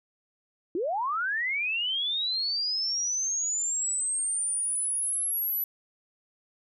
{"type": "linear sweep", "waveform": "sine", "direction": "up", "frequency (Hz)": [311.1, 12000], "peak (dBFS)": -26, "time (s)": [0.75, 5.64], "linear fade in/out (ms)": 2, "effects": []}